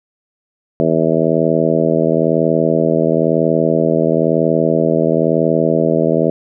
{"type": "harmonic tone", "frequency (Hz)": 81, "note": "E2", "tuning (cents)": -30, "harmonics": [2, 3, 4, 5, 6, 7, 8], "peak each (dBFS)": [-19, -19, -19, -19, -19, -19, -19], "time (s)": [0.8, 6.3], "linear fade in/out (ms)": 0, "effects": []}